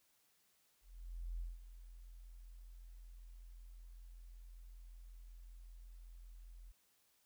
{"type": "tone with ADSR envelope", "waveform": "sine", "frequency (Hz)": 42.63, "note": "F1", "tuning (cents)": -41, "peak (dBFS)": -39, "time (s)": [0.81, 6.72], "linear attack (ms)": 590, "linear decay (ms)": 180, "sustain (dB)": -13, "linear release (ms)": 11, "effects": ["white hiss -75 dBFS RMS until 7.25 s"]}